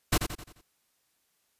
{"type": "noise with echo", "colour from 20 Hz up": "pink", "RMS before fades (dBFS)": -23, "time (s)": [0.12, 0.18], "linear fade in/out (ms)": 10, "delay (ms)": 87, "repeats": 5, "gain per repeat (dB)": -7, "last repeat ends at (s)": 0.615, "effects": ["white hiss -73 dBFS RMS until 1.59 s", "resampled to 32000 Hz"]}